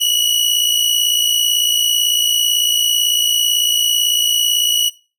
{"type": "tone pair together", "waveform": "sawtooth", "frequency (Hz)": [2902, 2960], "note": ["F#7", "F#7"], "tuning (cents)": [-34, 0], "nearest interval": "unison", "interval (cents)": 34, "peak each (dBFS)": -13, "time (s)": [0, 4.9], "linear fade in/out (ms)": 20, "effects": ["noise-tail reverb RT60 0.3 s tail -19 dB re dry"]}